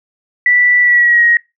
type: tone with pitch glide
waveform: sine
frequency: 1966 to 1887 Hz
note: B6 to A#6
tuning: -8 to +21 cents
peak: -7 dBFS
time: 0.46-1.37 s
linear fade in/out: 2 ms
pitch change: -71 cents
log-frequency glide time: 0.81-1.24 s
effects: noise-tail reverb RT60 0.2 s tail -21 dB re dry

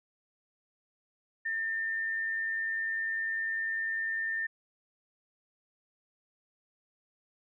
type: tone with amplitude modulation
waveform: sine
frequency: 1805 Hz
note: A6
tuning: 44 cents sharp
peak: -28 dBFS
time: 1.45-4.47 s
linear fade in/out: 10 ms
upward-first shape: sine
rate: 100 Hz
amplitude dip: 40%
effects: none

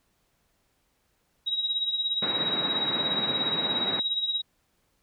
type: tone with tremolo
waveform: sine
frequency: 3828 Hz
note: A#7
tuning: 45 cents sharp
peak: -22 dBFS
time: 1.46-4.42 s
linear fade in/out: 20 ms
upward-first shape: triangle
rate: 17 Hz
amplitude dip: 70%
type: band-pass noise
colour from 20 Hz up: pink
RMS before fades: -34 dBFS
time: 2.22-4 s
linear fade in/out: 5 ms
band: 160 to 2200 Hz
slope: 24 dB/octave
effects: pink hiss -71 dBFS RMS until 5.02 s

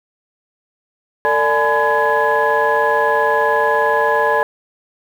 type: tone cluster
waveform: sine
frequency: 450.2 / 588 / 846 / 1011 / 1680 Hz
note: A4 / D5 / G#5 / B5 / G#6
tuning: +40 / +2 / +32 / +40 / +19 cents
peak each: -18 dBFS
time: 1.25-4.43 s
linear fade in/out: 0 ms
effects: tanh soft clip ceiling -5 dBFS + 7-bit

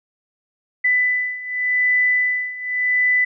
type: beating tone pair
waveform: sine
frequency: 1994 / 1994.87 Hz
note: B6 / B6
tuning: +16 / +17 cents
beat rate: 0.87 Hz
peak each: -21 / -18 dBFS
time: 0.84-3.25 s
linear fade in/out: 10 ms
effects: none

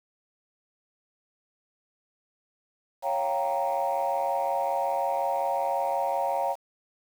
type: chord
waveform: sine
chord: G half-diminished seventh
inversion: second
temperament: equal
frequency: 554.4 / 698.5 / 784 / 932.3 Hz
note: Db5 / F5 / G5 / Bb5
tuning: 0 / 0 / 0 / 0 cents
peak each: -29 dBFS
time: 3.02-6.56 s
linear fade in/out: 50 ms
effects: tanh soft clip ceiling -18 dBFS + 8-bit

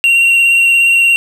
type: tone with vibrato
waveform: triangle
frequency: 2749 Hz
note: F7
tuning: 28 cents flat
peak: -5 dBFS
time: 0.04-1.16 s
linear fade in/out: 0 ms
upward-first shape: sine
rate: 17 Hz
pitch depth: 17 cents each way
effects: none

